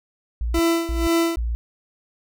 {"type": "tone bursts", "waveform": "sine", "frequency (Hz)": 57.9, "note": "A#1", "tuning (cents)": -11, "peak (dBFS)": -21, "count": 3, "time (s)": [0.41, 1.55], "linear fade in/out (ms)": 0, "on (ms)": 180, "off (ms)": 300}
{"type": "tone with tremolo", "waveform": "40% pulse", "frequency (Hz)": 333.9, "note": "E4", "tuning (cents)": 22, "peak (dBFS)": -15, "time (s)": [0.54, 1.36], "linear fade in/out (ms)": 5, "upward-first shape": "sine", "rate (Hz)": 2, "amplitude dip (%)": 80}
{"effects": []}